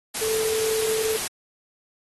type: tone in noise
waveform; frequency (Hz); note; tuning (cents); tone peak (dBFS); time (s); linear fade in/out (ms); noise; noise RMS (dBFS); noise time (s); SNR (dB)
sine; 440; A4; 0; -23; 0.21-1.17; 10; white; -28; 0.14-1.28; +2
effects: AAC 32 kbps